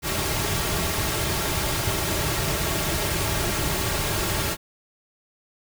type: noise with comb filter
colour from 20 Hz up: pink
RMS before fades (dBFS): -25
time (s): 0.02-4.57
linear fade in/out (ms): 50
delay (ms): 4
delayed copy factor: -0.55
effects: none